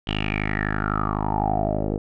10% pulse tone with low-pass filter sweep, 51.91 Hz, G#1, in tune, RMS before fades -24 dBFS, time 0.07-1.98 s, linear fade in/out 5 ms, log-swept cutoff 3100 to 480 Hz, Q 8.8, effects none

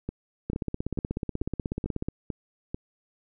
two click trains, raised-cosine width 3 ms, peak -18 / -16 dBFS, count 7 / 27, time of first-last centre 0.09-2.745 / 0.5-2.085 s, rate 2.26 / 16.4 Hz, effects none

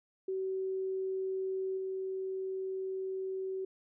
sine tone with level steps, 380 Hz, F#4, 46 cents sharp, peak -32 / -34 dBFS, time 0.28-3.65 s, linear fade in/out 5 ms, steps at 1.77 s, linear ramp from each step 10 ms, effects none

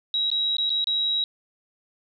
sine tone with dropouts, 3850 Hz, B7, 45 cents flat, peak -21 dBFS, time 0.14-1.24 s, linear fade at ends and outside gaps 1 ms, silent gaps 0.302-0.315 / 0.568-0.583 / 0.695-0.702 / 0.843-0.871 s, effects none

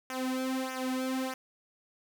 sawtooth tone with flanger, 259.4 Hz, C4, 15 cents flat, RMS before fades -33 dBFS, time 0.1-1.34 s, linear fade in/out 2 ms, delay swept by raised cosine 0.23 to 2.83 ms, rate 1.6 Hz, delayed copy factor -1, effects none

